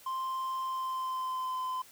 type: tone with pitch glide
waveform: triangle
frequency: 1046.5 to 1024.4 Hz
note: C6 to C6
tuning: 0 to -37 cents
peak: -30 dBFS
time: 0.06-1.82 s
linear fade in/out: 5 ms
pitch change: -37 cents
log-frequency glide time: 0.62-1.62 s
effects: white hiss -56 dBFS RMS until 1.91 s + high-pass 60 Hz 12 dB/octave